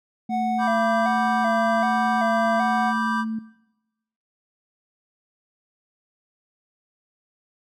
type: tone with vibrato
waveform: triangle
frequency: 709 Hz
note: F5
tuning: 26 cents sharp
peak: -20 dBFS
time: 0.29-2.94 s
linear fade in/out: 50 ms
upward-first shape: square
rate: 1.3 Hz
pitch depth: 70 cents each way
type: tone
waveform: sine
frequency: 221.9 Hz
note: A3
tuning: 15 cents sharp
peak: -26 dBFS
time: 0.29-3.39 s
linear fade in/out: 5 ms
type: chord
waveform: triangle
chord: G major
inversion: first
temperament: just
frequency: 980 / 1176 / 1568 Hz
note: B5 / D6 / G6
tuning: -14 / +2 / 0 cents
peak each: -26 dBFS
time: 0.58-3.25 s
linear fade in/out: 50 ms
effects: noise-tail reverb RT60 1.0 s tail -20 dB re dry